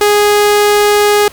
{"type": "tone", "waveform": "sawtooth", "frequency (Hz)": 414.2, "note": "G#4", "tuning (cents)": -5, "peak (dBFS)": -3, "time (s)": [0.01, 1.28], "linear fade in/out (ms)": 2, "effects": ["pink hiss -36 dBFS RMS until 1.32 s"]}